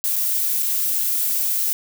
violet noise with dropouts, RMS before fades -21 dBFS, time 0.04-1.73 s, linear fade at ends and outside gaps 0 ms, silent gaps 0.158-0.163 / 0.625-0.63 s, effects none

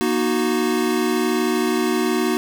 square chord, D# minor, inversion second, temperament equal with one note detuned, 238.5 / 311.1 / 370 Hz, A#3 / D#4 / F#4, +40 / 0 / 0 cents, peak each -23 / -24 / -22 dBFS, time 0.01-2.37 s, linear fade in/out 0 ms, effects none

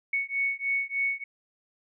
sine beating tone pair, 2217 / 2220.3 Hz, C#7 / C#7, 0 / +2 cents, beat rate 3.3 Hz, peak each -29 dBFS, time 0.13-1.24 s, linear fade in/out 5 ms, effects none

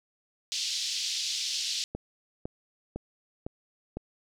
white band-pass noise, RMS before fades -32 dBFS, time 0.52-1.84 s, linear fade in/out 0 ms, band 3200 to 5600 Hz, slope 24 dB/octave
click train, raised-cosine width 2 ms, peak -21 dBFS, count 5, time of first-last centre 1.95-3.97 s, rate 1.98 Hz
effects none

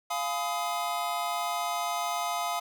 square chord, F half-diminished seventh, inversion none, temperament just, 698.5 / 838.1 / 1005.8 / 1257.2 Hz, F5 / Ab5 / Cb6 / Eb6, 0 / +16 / +31 / +18 cents, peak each -33 / -37 / -37 / -35 dBFS, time 0.1-2.6 s, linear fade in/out 10 ms, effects none

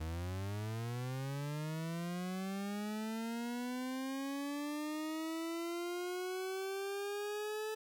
40% pulse linear sweep, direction up, 77.78 to 435.9 Hz, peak -37 dBFS, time 0-7.75 s, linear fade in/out 10 ms, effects 12-bit

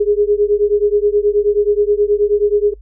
sine beating tone pair, 409.1 / 418.5 Hz, G#4 / G#4, -26 / +13 cents, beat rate 9.4 Hz, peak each -14 dBFS, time 0-2.74 s, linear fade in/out 10 ms, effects noise-tail reverb RT60 0.1 s tail -23 dB re dry + added 50 Hz sine -36 dBFS peak until 2.81 s

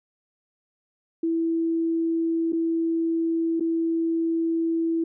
sine tone with dropouts, 329.6 Hz, E4, in tune, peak -21 dBFS, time 1.23-5.04 s, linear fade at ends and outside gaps 5 ms, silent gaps 2.523-2.53 / 3.598-3.606 s, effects none

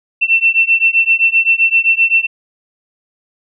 sine beating tone pair, 2688 / 2695.7 Hz, E7 / E7, +33 / +38 cents, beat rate 7.7 Hz, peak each -12 dBFS, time 0.21-2.27 s, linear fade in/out 20 ms, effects none

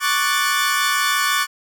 sawtooth chord, D major seventh, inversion third, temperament equal, 1108.7 / 1174.7 / 1480 / 1760 Hz, C#6 / D6 / F#6 / A6, 0 / 0 / 0 / 0 cents, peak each -19 dBFS, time 0-1.47 s, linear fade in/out 50 ms, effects none

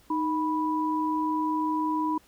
sine tone pair together, 310 / 984.2 Hz, D#4 / B5, -6 / -6 cents, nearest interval octave + minor sixth, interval 2000 cents, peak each -27 dBFS, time 0.1-2.18 s, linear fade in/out 5 ms, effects pink hiss -59 dBFS RMS until 2.27 s

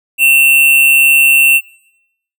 square tone with amplitude modulation, 2700 Hz, E7, 41 cents sharp, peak -5 dBFS, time 0.18-1.61 s, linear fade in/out 50 ms, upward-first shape sine, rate 142 Hz, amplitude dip 35%, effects noise-tail reverb RT60 0.8 s tail -22 dB re dry

